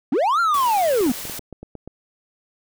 triangle linear two-way sweep, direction up then down, 221.2 to 1407 to 221.2 Hz, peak -14 dBFS, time 0.12-1.12 s, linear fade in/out 5 ms, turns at 0.4 s
white noise, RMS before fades -32 dBFS, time 0.54-1.39 s, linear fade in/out 2 ms
clicks, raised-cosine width 2 ms, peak -22 dBFS, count 10, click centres 1.009 / 1.064 / 1.095 / 1.253 / 1.297 / 1.393 / 1.527 / 1.63 / 1.753 / 1.876 s
effects none

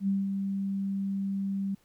sine tone with ADSR envelope, 196 Hz, G3, in tune, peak -23 dBFS, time 0-1.75 s, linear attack 76 ms, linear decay 190 ms, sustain -5 dB, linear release 8 ms, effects pink hiss -67 dBFS RMS until 1.84 s

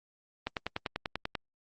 click train, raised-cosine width 0.3 ms, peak -16 dBFS, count 10, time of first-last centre 0.47-1.352 s, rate 10.2 Hz, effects Opus 32 kbps

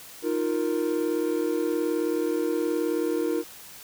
triangle chord, Eb suspended second, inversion none, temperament just, 311.1 / 350 / 466.7 Hz, Eb4 / F4 / Bb4, 0 / +4 / +2 cents, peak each -26 dBFS, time 0.22-3.44 s, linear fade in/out 50 ms, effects white hiss -45 dBFS RMS until 3.83 s

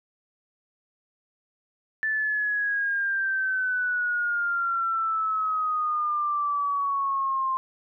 sine exponential sweep, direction down, 1760 to 1050 Hz, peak -23 dBFS, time 2.03-7.57 s, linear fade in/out 0 ms, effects none

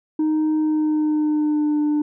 sine tone with pitch glide, 310 to 298.2 Hz, D#4 to D4, -6 to +27 cents, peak -14 dBFS, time 0.19-2.02 s, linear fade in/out 5 ms, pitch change -67 cents, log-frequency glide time 0.57-1.8 s, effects tanh soft clip ceiling -16 dBFS

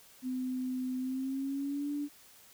sine tone with pitch glide, 255.5 to 290.1 Hz, C4 to D4, -41 to -21 cents, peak -32 dBFS, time 0.22-2.09 s, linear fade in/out 50 ms, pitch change +220 cents, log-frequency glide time 0.98-1.91 s, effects white hiss -58 dBFS RMS until 2.53 s

